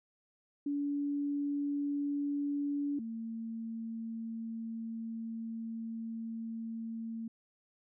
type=tone pair in turn; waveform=sine; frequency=286.4 / 226.5 Hz; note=D4 / A#3; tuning=-43 / -50 cents; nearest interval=major third; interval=407 cents; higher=first; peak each=-31 / -37 dBFS; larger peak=first; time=0.66-2.99 / 2.99-7.28 s; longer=second; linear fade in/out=5 ms; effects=none